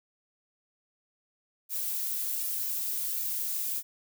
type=noise with flanger; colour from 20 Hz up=violet; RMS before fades=-32 dBFS; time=1.69-3.83 s; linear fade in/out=50 ms; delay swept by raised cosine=1.9 to 3.1 ms; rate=1.3 Hz; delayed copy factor=-0.6; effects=none